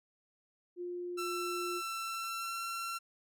sine tone, 353.8 Hz, F4, 23 cents sharp, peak -37 dBFS, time 0.76-1.82 s, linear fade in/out 50 ms
sawtooth tone with pitch glide, 1340 to 1357.9 Hz, E6 to F6, +28 to -49 cents, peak -33 dBFS, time 1.17-2.99 s, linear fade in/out 20 ms, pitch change +23 cents, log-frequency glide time 2.02-2.62 s
effects none

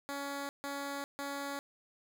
10% pulse tone bursts, 280.9 Hz, C#4, 23 cents sharp, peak -29 dBFS, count 3, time 0.09-1.59 s, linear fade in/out 0 ms, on 400 ms, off 150 ms, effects none

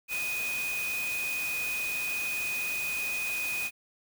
sine tone in noise, 2489 Hz, D#7, in tune, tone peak -30 dBFS, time 0.08-3.71 s, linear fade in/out 50 ms, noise white, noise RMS -38 dBFS, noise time 0.08-3.71 s, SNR +5 dB, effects none

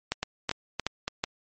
two click trains, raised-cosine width 0.2 ms, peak -9 / -11 dBFS, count 4 / 4, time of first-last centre 0.12-1.239 / 0.23-1.08 s, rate 2.68 / 3.53 Hz, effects MP3 32 kbps

